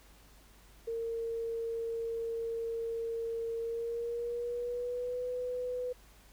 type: tone with pitch glide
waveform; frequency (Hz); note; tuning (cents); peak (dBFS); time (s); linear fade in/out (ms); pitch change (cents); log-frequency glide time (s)
sine; 458.7 to 497.3; A#4 to B4; -28 to +12; -33; 0.87-5.93; 10; +140; 3.58-5.23
effects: added 50 Hz sine -59 dBFS peak until 6.32 s + pink hiss -61 dBFS RMS until 6.32 s